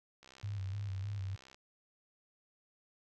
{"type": "click train", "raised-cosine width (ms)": 0.2, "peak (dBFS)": -38, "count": 87, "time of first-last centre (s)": [0.23, 1.545], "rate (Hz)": 65.4}
{"type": "tone with vibrato", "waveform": "sine", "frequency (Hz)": 98.9, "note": "G2", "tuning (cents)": 16, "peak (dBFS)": -36, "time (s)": [0.43, 1.36], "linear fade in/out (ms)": 10, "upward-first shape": "square", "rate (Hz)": 3.3, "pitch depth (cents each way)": 51}
{"effects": []}